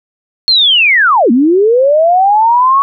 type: linear two-way sweep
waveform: sine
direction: down then up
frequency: 4300 to 223.6 to 1122 Hz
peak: -5 dBFS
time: 0.48-2.82 s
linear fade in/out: 0 ms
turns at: 1.31 s
effects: none